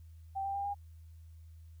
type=tone with pitch steps; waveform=sine; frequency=780 / 789.5 / 799.2 / 808.9 Hz; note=G5 / G5 / G5 / G#5; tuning=-9 / +12 / +33 / -46 cents; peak=-33 dBFS; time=0.35-0.746 s; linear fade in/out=20 ms; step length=99 ms; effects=added 81 Hz sine -50 dBFS peak until 1.8 s + white hiss -75 dBFS RMS until 1.8 s